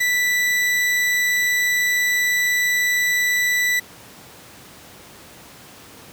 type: tone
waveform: 40% pulse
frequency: 1974 Hz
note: B6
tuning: 1 cent flat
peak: -16 dBFS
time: 0-3.8 s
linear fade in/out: 10 ms
effects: pink hiss -43 dBFS RMS until 6.12 s + high-pass 100 Hz 12 dB/octave